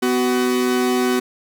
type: tone pair together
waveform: 45% pulse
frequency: 249.8 / 375.4 Hz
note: B3 / F#4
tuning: +20 / +25 cents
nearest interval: perfect fifth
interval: 705 cents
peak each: -19 dBFS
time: 0.02-1.2 s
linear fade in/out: 10 ms
effects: none